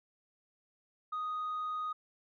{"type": "tone", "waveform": "sine", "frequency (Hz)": 1244.5, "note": "D#6", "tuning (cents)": 0, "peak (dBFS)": -32, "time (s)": [1.12, 1.93], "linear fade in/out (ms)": 10, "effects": ["tanh soft clip ceiling -32 dBFS"]}